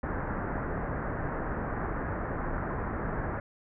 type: low-pass noise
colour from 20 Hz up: pink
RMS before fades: -33 dBFS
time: 0.03-3.4 s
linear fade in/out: 2 ms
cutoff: 1800 Hz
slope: 48 dB/octave
effects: none